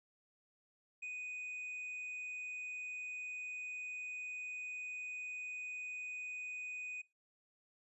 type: tone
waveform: triangle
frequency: 2489 Hz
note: D#7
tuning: in tune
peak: -40 dBFS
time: 1.02-7.02 s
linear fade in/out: 10 ms
effects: noise-tail reverb RT60 0.3 s tail -24 dB re dry + resampled to 24000 Hz